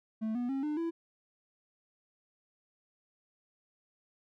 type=tone with pitch steps; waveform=triangle; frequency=219.7 / 243.8 / 270.5 / 300.1 / 333 Hz; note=A3 / B3 / C#4 / D4 / E4; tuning=-2 / -22 / -42 / +38 / +18 cents; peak=-29 dBFS; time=0.21-0.91 s; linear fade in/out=20 ms; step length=140 ms; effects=none